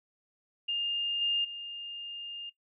sine tone with level steps, 2816 Hz, F7, 14 cents sharp, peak -28 / -25 / -37 dBFS, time 0.68-2.5 s, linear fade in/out 10 ms, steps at 1.21 / 1.44 s, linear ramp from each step 10 ms, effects noise-tail reverb RT60 0.1 s tail -18 dB re dry

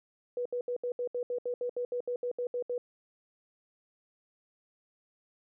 sine tone bursts, 488.9 Hz, B4, 18 cents flat, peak -30 dBFS, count 16, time 0.37-2.78 s, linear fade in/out 2 ms, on 85 ms, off 70 ms, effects none

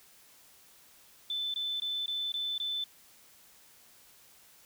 sine tone bursts, 3520 Hz, A7, in tune, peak -31 dBFS, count 6, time 1.3-2.84 s, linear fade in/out 2 ms, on 240 ms, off 20 ms, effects white hiss -59 dBFS RMS until 4.65 s

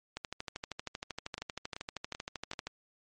two click trains, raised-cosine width 0.2 ms, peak -22 / -20 dBFS, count 4 / 33, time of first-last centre 1.38-2.534 / 0.17-2.67 s, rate 2.6 / 12.8 Hz, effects MP3 48 kbps

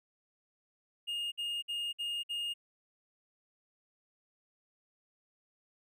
triangle tone bursts, 2841 Hz, F7, 29 cents sharp, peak -32 dBFS, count 5, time 1.07-2.54 s, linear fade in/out 20 ms, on 250 ms, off 55 ms, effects none

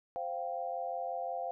sine chord, C suspended fourth, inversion none, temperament equal, 523.3 / 698.5 / 784 Hz, C5 / F5 / G5, 0 / 0 / 0 cents, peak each -40 / -37 / -40 dBFS, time 0.16-1.51 s, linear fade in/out 0 ms, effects none

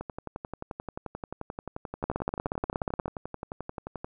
two click trains, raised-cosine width 1 ms, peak -14 / -21 dBFS, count 18 / 47, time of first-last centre 2.04-3.058 / 0.01-4.045 s, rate 16.7 / 11.4 Hz, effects none

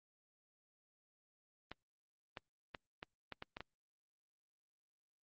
clicks, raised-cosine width 0.3 ms, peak -28 dBFS, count 8, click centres 1.716 / 2.372 / 2.748 / 3.029 / 3.323 / 3.424 / 3.569 / 3.606 s, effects low-pass 5000 Hz 12 dB/octave + Opus 24 kbps

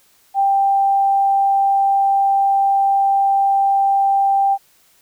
sine tone, 788 Hz, G5, 9 cents sharp, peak -12 dBFS, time 0.34-4.58 s, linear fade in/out 50 ms, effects white hiss -55 dBFS RMS until 5.01 s

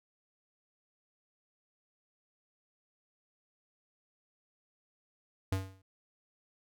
square tone with exponential decay, 95.4 Hz, G2, 47 cents flat, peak -27 dBFS, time 5.52-5.82 s, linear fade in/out 5 ms, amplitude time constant 65 ms, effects none

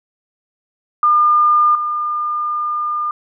sine tone with level steps, 1207 Hz, D6, 47 cents sharp, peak -9 / -17 dBFS, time 1.03-3.11 s, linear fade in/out 2 ms, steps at 1.75 s, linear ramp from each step 2 ms, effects none

